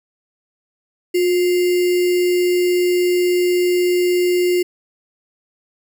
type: tone with sample-and-hold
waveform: sine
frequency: 358.2 Hz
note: F4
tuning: 44 cents sharp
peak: -13 dBFS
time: 1.14-4.63 s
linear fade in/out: 10 ms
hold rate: 2450 Hz
effects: none